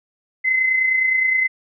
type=tone with amplitude modulation; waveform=sine; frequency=2050 Hz; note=C7; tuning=36 cents flat; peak=-13 dBFS; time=0.44-1.48 s; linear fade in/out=20 ms; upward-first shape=sine; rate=29.7 Hz; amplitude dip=45%; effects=none